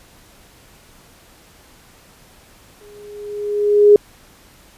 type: tone with exponential growth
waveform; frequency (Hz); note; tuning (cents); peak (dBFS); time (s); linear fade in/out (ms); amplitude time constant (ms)
sine; 413.6; G#4; -7; -3; 2.81-3.96; 2; 250
effects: pink hiss -48 dBFS RMS until 4.77 s + resampled to 32000 Hz